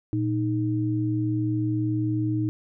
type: tone pair together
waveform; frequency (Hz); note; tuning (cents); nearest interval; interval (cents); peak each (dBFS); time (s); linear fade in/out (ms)
sine; 116.54 / 311.1; A#2 / D#4; 0 / 0; octave + perfect fourth; 1700; -25; 0.13-2.49; 0
effects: none